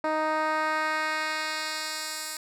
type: tone with band-pass filter sweep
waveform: 10% pulse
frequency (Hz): 311.1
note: D#4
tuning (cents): 0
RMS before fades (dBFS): -29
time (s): 0.04-2.37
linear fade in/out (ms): 2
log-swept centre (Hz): 640 to 9000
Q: 0.85
effects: none